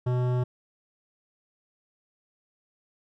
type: tone with hard clipping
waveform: sine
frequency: 124.6 Hz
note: B2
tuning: 16 cents sharp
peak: -25 dBFS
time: 0.06-0.44 s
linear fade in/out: 10 ms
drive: 15 dB
effects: none

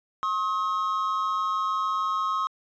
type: tone pair together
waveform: triangle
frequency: 1077 / 1270.5 Hz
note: C6 / D#6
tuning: +50 / +36 cents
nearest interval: minor third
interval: 286 cents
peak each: -25 dBFS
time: 0.23-2.47 s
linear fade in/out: 0 ms
effects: resampled to 16000 Hz

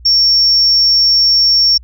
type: tone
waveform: sine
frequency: 5480 Hz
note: F8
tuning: 34 cents flat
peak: -6 dBFS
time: 0.05-1.78 s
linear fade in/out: 10 ms
effects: tanh soft clip ceiling -2 dBFS + added 60 Hz sine -34 dBFS peak until 1.83 s

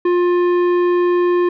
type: tone with tanh clipping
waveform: triangle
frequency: 353.3 Hz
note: F4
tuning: 20 cents sharp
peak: -14 dBFS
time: 0.05-1.49 s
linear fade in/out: 5 ms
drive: 16 dB
effects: none

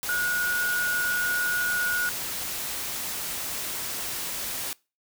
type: tone in noise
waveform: sine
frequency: 1452 Hz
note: F#6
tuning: 33 cents flat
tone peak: -24 dBFS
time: 0.09-2.09 s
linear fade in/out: 0 ms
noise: white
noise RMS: -32 dBFS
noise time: 0.03-4.73 s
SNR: +5 dB
effects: noise-tail reverb RT60 0.3 s tail -24 dB re dry

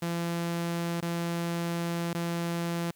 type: tone with dropouts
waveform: sawtooth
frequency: 170.1 Hz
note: F3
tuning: 45 cents flat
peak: -25 dBFS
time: 0.02-2.91 s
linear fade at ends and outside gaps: 5 ms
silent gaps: 1.006-1.024 / 2.133-2.147 s
effects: white hiss -66 dBFS RMS until 2.95 s

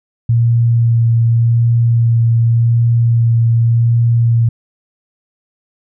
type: tone with vibrato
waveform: sine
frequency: 116.54 Hz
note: A#2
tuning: in tune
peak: -8 dBFS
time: 0.29-4.49 s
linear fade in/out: 5 ms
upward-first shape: sine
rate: 0.87 Hz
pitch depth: 13 cents each way
effects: none

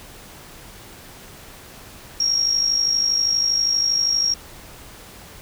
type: tone with amplitude modulation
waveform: sine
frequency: 5588 Hz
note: F8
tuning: in tune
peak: -14 dBFS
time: 2.2-4.34 s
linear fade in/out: 5 ms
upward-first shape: sine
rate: 52.5 Hz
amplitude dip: 60%
effects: pink hiss -42 dBFS RMS until 5.41 s

